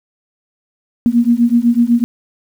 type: beating tone pair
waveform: sine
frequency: 233.1 / 241.1 Hz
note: A#3 / B3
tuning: 0 / -41 cents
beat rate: 8 Hz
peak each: -12 dBFS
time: 1.06-2.04 s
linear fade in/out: 0 ms
effects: 7-bit